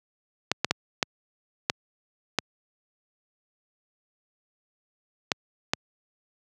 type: clicks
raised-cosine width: 0.2 ms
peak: -4 dBFS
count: 8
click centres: 0.516 / 0.646 / 0.71 / 1.028 / 1.699 / 2.387 / 5.318 / 5.735 s
effects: high-pass 100 Hz 12 dB/octave

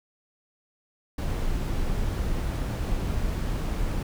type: noise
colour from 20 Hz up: brown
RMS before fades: -27 dBFS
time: 1.18-4.03 s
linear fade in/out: 5 ms
effects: none

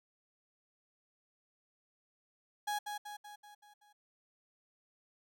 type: tone with echo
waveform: 35% pulse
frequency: 830.6 Hz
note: G#5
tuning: in tune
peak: -32 dBFS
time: 2.67-2.79 s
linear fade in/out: 10 ms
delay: 190 ms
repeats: 6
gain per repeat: -5 dB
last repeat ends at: 3.93 s
effects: none

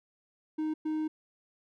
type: tone bursts at uneven times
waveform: triangle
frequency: 310.8 Hz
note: D#4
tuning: 2 cents flat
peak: -27 dBFS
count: 2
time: 0.58-0.74 / 0.85-1.08 s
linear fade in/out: 10 ms
effects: none

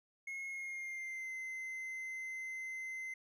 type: tone with pitch glide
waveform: triangle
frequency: 2164 to 2064 Hz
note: C#7 to C7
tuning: -42 to -24 cents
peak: -39 dBFS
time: 0.27-3.14 s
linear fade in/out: 5 ms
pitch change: -82 cents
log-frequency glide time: 0.49-1.32 s
effects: none

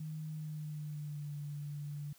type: tone with pitch glide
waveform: sine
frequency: 155.56 to 145.98 Hz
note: D#3 to D3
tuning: 0 to -10 cents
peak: -39 dBFS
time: 0-2.13 s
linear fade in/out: 5 ms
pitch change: -110 cents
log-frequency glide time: 0.27-1.34 s
effects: white hiss -64 dBFS RMS until 2.18 s

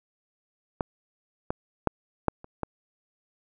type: clicks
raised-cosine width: 1 ms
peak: -12 / -13 / -7 / -7 / -29 / -15 dBFS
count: 6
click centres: 0.808 / 1.505 / 1.873 / 2.283 / 2.444 / 2.633 s
effects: none

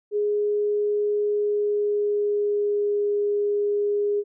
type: tone with pitch glide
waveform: sine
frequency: 415.3 to 411 Hz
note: G#4 to G#4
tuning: 0 to -18 cents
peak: -20 dBFS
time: 0.11-4.24 s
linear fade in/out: 50 ms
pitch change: -18 cents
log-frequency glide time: 1.29-3.07 s
effects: none

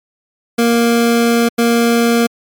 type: tone bursts at uneven times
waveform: 25% pulse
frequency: 234 Hz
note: A#3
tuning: 7 cents sharp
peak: -6 dBFS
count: 2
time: 0.58-1.49 / 1.58-2.27 s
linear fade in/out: 10 ms
effects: MP3 96 kbps

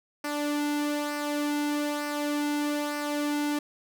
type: tone with flanger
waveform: sawtooth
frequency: 293.7 Hz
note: D4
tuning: in tune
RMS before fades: -29 dBFS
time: 0.24-3.59 s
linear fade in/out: 5 ms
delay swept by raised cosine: 0.28 to 1.78 ms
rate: 1.1 Hz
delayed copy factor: -0.5
effects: none

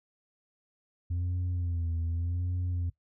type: tone with vibrato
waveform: sine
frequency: 86.4 Hz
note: F2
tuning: 18 cents flat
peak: -26 dBFS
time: 1.1-2.9 s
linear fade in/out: 10 ms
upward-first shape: sine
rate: 0.85 Hz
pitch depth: 72 cents each way
effects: noise-tail reverb RT60 0.1 s tail -18 dB re dry + tanh soft clip ceiling -27 dBFS

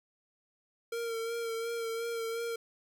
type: tone with vibrato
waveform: square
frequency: 460 Hz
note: A#4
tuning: 23 cents flat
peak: -34 dBFS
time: 0.92-2.56 s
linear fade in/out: 5 ms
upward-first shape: sine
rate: 2.8 Hz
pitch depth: 27 cents each way
effects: none

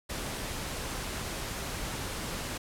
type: noise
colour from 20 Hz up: pink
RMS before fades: -36 dBFS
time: 0.09-2.58 s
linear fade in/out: 10 ms
effects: low-pass 12000 Hz 12 dB/octave

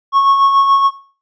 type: tone with tremolo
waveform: triangle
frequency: 1100 Hz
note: C#6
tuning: 14 cents flat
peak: -5 dBFS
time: 0.12-0.91 s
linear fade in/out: 50 ms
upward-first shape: sine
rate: 7 Hz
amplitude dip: 45%
effects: noise-tail reverb RT60 0.4 s tail -17 dB re dry + resampled to 16000 Hz

